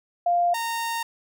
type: tone pair in turn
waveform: sine / sawtooth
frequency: 698.5 / 922.3 Hz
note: F5 / A#5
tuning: 0 / -19 cents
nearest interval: perfect fourth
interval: 481 cents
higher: second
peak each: -18 / -22 dBFS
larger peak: first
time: 0.26-0.54 / 0.54-1.03 s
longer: second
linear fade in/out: 5 ms
effects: none